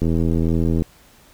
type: click train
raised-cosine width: 3 ms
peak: -8 dBFS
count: 67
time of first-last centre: 0.02-0.821 s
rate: 82.4 Hz
effects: pink hiss -51 dBFS RMS until 1.33 s